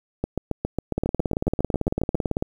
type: two click trains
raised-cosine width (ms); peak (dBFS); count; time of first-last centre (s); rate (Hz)
2; -9 / -10; 27 / 15; 0.98-2.424 / 0.24-2.153; 18 / 7.32
effects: 8-bit